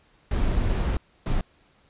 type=noise bursts at uneven times; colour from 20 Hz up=brown; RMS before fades=-23 dBFS; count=2; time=0.31-0.97 / 1.26-1.41 s; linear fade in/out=2 ms; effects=pink hiss -61 dBFS RMS until 1.89 s + resampled to 8000 Hz